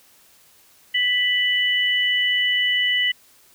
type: tone pair together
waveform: sine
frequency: 1976 / 2971 Hz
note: B6 / F#7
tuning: 0 / +6 cents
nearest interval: perfect fifth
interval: 706 cents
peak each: -20 dBFS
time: 0.94-3.12 s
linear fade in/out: 10 ms
effects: white hiss -54 dBFS RMS until 3.54 s